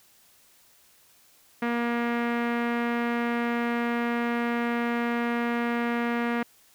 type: tone with low-pass filter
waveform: sawtooth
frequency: 236.8 Hz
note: A#3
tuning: 27 cents sharp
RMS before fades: -27 dBFS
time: 1.62-6.43 s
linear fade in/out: 5 ms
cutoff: 2000 Hz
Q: 2
effects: white hiss -59 dBFS RMS until 6.74 s